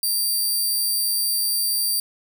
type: tone with amplitude modulation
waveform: 10% pulse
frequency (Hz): 4699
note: D8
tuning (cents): 0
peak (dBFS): -12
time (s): 0.03-2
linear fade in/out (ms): 2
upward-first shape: sine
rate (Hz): 131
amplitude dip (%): 25
effects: none